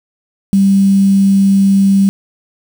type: tone with quantisation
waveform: sine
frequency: 196 Hz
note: G3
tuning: in tune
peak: -6 dBFS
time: 0.53-2.09 s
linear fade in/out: 0 ms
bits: 5
effects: none